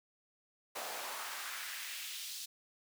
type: noise with high-pass filter sweep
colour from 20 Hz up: pink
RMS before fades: -43 dBFS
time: 0.75-2.46 s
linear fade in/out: 10 ms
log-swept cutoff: 560 to 4400 Hz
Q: 1.5
effects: none

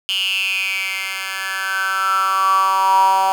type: tone with high-pass filter sweep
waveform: 10% pulse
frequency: 191.5 Hz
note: G3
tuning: 40 cents flat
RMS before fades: -18 dBFS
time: 0.09-3.32 s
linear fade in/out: 0 ms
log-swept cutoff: 3000 to 840 Hz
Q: 9.7
effects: none

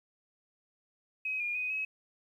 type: tone with pitch steps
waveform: sine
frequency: 2535 / 2422 / 2498 / 2558 Hz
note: D#7 / D#7 / D#7 / D#7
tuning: +32 / -47 / +6 / +47 cents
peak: -31 dBFS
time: 1.25-1.85 s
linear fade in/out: 5 ms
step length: 150 ms
effects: 11-bit

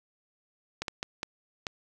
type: clicks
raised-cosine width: 0.2 ms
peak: -15 dBFS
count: 5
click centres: 0.82 / 0.882 / 1.029 / 1.231 / 1.668 s
effects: none

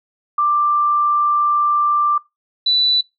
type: tone pair in turn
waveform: sine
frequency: 1181 / 3972 Hz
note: D6 / B7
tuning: +9 / +9 cents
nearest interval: octave + major sixth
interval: 2100 cents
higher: second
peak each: -13 dBFS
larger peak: neither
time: 0.38-2.18 / 2.66-3.01 s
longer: first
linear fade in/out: 5 ms
effects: noise-tail reverb RT60 0.2 s tail -20 dB re dry

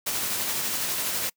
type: noise with tremolo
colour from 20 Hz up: white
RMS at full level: -27 dBFS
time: 0.06-1.3 s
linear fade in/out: 10 ms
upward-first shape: sine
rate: 12 Hz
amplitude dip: 25%
effects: noise-tail reverb RT60 0.1 s tail -26 dB re dry + high-pass 80 Hz 12 dB/octave

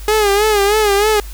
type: tone with vibrato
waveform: sawtooth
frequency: 415.3 Hz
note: G#4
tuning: in tune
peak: -7 dBFS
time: 0.08-1.2 s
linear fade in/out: 2 ms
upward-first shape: sine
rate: 3.2 Hz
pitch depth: 81 cents each way
effects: added 50 Hz sine -27 dBFS peak until 1.33 s + white hiss -39 dBFS RMS until 1.33 s

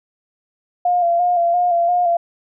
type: tone with vibrato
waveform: sine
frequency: 698.5 Hz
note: F5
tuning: in tune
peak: -13 dBFS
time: 0.85-2.17 s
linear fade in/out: 5 ms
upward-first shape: square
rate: 2.9 Hz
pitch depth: 33 cents each way
effects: none

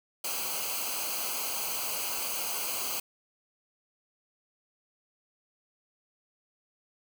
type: noise with comb filter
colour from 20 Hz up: white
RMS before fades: -33 dBFS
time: 0.24-3 s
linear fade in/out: 5 ms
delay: 0.55 ms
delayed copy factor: -0.8
effects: none

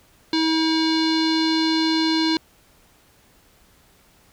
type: tone with low-pass filter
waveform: square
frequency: 320.4 Hz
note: E4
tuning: 49 cents flat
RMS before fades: -20 dBFS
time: 0.33-2.37 s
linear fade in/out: 2 ms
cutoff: 4200 Hz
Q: 6.2
effects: pink hiss -56 dBFS RMS until 4.32 s

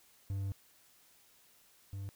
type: tone pair in turn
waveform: triangle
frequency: 98 / 98.43 Hz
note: G2 / G2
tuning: 0 / +8 cents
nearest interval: unison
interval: 8 cents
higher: second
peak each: -32 / -37 dBFS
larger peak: first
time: 0.3-0.52 / 1.93-2.09 s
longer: first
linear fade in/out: 0 ms
effects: white hiss -65 dBFS RMS until 2.15 s

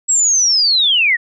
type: linear sweep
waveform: sine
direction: down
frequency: 7790 to 1813 Hz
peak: -10 dBFS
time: 0.08-1.17 s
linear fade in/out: 20 ms
effects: none

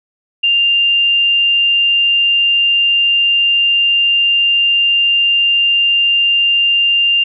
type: tone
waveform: sine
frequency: 2794 Hz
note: F7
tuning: in tune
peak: -9 dBFS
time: 0.43-7.24 s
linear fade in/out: 10 ms
effects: none

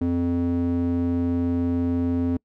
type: tone with band-pass filter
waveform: square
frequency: 86.6 Hz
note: F2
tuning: 14 cents flat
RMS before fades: -23 dBFS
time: 0.01-2.37 s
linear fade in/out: 5 ms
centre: 260 Hz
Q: 2.2
effects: noise-tail reverb RT60 0.1 s tail -26 dB re dry

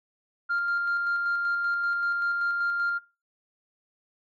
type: tone with tremolo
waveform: sine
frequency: 1396.9 Hz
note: F6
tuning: in tune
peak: -22 dBFS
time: 0.49-2.99 s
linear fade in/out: 20 ms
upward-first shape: square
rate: 5.2 Hz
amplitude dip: 30%
effects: noise-tail reverb RT60 0.3 s tail -19 dB re dry + tanh soft clip ceiling -21 dBFS

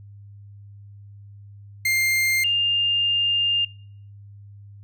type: tone pair in turn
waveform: 40% pulse / sine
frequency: 2107 / 2808 Hz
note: C7 / F7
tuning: +12 / +9 cents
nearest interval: perfect fourth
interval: 497 cents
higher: second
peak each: -18 dBFS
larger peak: neither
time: 1.85-2.44 / 2.44-3.65 s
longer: second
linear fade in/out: 5 ms
effects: noise-tail reverb RT60 0.6 s tail -25 dB re dry + added 101 Hz sine -41 dBFS peak until 4.83 s

